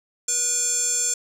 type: tone with band-pass filter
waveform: square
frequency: 485.7 Hz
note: B4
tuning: 29 cents flat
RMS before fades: -23 dBFS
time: 0.28-1.14 s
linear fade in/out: 5 ms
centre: 7200 Hz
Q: 9.6
effects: 8-bit